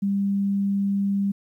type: tone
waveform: sine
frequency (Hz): 198.7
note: G3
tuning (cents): +24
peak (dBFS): -20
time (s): 0.02-1.32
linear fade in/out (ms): 10
effects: 10-bit